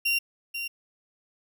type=tone with echo; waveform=35% pulse; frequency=2764 Hz; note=F7; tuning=19 cents flat; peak=-21 dBFS; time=0.05-0.19 s; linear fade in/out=10 ms; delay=490 ms; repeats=1; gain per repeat=-8 dB; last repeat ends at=0.68 s; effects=none